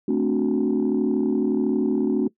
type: chord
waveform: sine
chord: D dominant seventh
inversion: second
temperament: equal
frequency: 220 / 261.6 / 293.7 / 370 Hz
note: A3 / C4 / D4 / F#4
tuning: 0 / 0 / 0 / 0 cents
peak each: -23 dBFS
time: 0.08-2.28 s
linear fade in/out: 5 ms
effects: noise-tail reverb RT60 0.1 s tail -20 dB re dry + tanh soft clip ceiling -13 dBFS